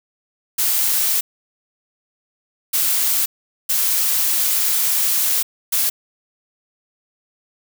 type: noise bursts at uneven times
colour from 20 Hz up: blue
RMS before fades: -18 dBFS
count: 4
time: 0.58-1.21 / 2.73-3.26 / 3.69-5.43 / 5.72-5.9 s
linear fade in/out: 10 ms
effects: none